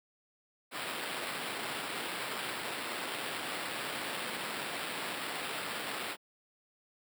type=noise with sample-and-hold; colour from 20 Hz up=white; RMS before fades=-38 dBFS; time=0.71-6.17 s; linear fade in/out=50 ms; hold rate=6300 Hz; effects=high-pass 200 Hz 12 dB/octave